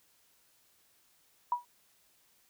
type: tone with exponential decay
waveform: sine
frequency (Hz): 969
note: B5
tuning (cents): -33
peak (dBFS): -23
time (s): 1.52-1.65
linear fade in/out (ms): 2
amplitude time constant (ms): 28
effects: white hiss -68 dBFS RMS until 2.49 s

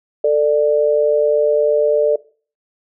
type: tone pair together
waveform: sine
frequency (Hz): 444.1 / 592.8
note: A4 / D5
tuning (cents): +16 / +16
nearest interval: perfect fourth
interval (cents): 500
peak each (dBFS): -14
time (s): 0.24-2.16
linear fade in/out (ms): 5
effects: noise-tail reverb RT60 0.4 s tail -20 dB re dry

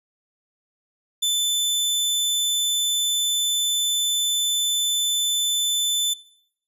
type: tone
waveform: sawtooth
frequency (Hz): 3520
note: A7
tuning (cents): 0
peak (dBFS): -16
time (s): 1.22-6.14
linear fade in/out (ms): 10
effects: noise-tail reverb RT60 0.7 s tail -21 dB re dry + resampled to 32000 Hz

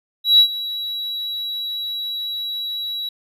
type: tone with ADSR envelope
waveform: triangle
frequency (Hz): 3898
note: B7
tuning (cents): -23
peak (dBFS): -4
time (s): 0.24-3.09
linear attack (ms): 150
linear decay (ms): 83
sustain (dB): -18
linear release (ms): 4
effects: tanh soft clip ceiling -4 dBFS + resampled to 32000 Hz

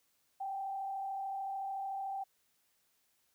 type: tone with frequency modulation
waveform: sine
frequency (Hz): 781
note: G5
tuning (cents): -7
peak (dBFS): -36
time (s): 0.4-2.24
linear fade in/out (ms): 10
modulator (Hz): 33.6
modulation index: 0.54
effects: white hiss -75 dBFS RMS until 3.34 s

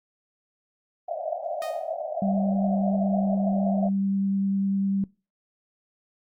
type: band-pass noise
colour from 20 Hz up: pink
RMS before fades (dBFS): -31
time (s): 1.08-3.89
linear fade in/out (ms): 5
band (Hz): 600 to 720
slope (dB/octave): 96
type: tone with exponential decay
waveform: sawtooth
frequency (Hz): 620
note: D#5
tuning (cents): -6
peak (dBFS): -26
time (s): 1.62-1.94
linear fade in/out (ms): 1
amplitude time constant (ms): 69
type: tone with vibrato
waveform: sine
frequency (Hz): 196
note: G3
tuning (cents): 0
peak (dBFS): -22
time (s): 2.22-5.04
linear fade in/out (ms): 2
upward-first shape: sine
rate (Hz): 10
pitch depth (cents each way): 8
effects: noise-tail reverb RT60 0.3 s tail -23 dB re dry + Opus 48 kbps

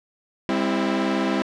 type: chord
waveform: sawtooth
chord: C major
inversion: second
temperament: equal with one note detuned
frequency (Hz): 200.8 / 261.6 / 329.6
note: G3 / C4 / E4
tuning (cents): +42 / 0 / 0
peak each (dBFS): -21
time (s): 0.49-1.42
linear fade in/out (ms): 0
effects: low-pass 4000 Hz 12 dB/octave

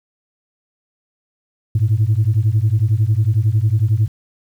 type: beating tone pair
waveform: sine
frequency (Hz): 102.7 / 113.7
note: G#2 / A#2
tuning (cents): -19 / -43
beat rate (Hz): 11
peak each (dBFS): -14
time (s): 1.75-4.08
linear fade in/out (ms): 5
effects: tanh soft clip ceiling -8 dBFS + 8-bit

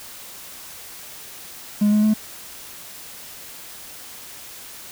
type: tone with pitch steps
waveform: triangle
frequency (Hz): 207.7 / 211.3 / 215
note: G#3 / G#3 / A3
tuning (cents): 0 / +30 / -40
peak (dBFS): -11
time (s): 1.81-2.14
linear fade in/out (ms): 10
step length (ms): 110
effects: tanh soft clip ceiling -8 dBFS + white hiss -39 dBFS RMS until 4.91 s

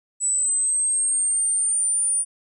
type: linear sweep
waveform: sine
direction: up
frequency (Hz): 7902 to 9397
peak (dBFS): -16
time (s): 0.2-2.25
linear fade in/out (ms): 50
effects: tanh soft clip ceiling -18 dBFS

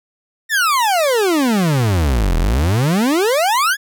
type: exponential two-way sweep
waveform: 40% pulse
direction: down then up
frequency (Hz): 1864.7 to 38.89 to 1739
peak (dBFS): -12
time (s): 0.49-3.77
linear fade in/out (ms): 50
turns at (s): 2.37
effects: none

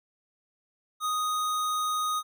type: tone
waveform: square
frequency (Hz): 1244.5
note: D#6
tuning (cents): 0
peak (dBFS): -27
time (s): 1-2.23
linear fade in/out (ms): 50
effects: none

